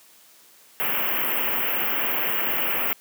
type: band-stop noise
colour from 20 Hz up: white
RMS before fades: -24 dBFS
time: 0.8-2.93 s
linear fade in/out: 0 ms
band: 3100 to 13000 Hz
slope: 96 dB/octave
effects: white hiss -53 dBFS RMS until 3 s + high-pass 200 Hz 12 dB/octave